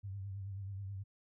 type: tone with vibrato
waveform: sine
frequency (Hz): 98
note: G2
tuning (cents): 0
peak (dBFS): -40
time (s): 0.03-1.04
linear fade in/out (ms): 20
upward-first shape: triangle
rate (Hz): 9.3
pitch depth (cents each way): 70
effects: none